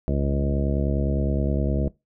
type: harmonic tone with a mistuned harmonic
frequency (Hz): 69.7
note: C#2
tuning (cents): +10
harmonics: 1 / 2 / 3 / 4 / 5 / 6 / 7 / 8 / 9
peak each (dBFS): -24 / -26 / -28 / -32 / -32 / -39 / -34 / -39 / -34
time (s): 0.08-1.88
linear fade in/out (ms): 0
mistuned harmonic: 1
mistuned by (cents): -35
effects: noise-tail reverb RT60 0.2 s tail -20 dB re dry